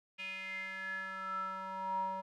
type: tone with band-pass filter sweep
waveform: square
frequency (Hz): 190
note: F#3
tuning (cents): +46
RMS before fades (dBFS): -40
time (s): 0.18-2.22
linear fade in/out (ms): 20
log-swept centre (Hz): 2600 to 830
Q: 9.3
effects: none